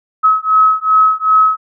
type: beating tone pair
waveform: sine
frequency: 1281 / 1283.6 Hz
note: E6 / E6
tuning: -50 / -46 cents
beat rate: 2.6 Hz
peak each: -11 dBFS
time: 0.23-1.57 s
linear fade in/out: 20 ms
effects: none